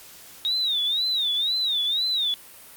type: tone with vibrato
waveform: sine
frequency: 3729 Hz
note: A#7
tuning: in tune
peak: -21 dBFS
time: 0.45-2.34 s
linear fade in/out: 0 ms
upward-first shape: sine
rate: 2 Hz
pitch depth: 150 cents each way
effects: white hiss -46 dBFS RMS until 2.76 s + Opus 48 kbps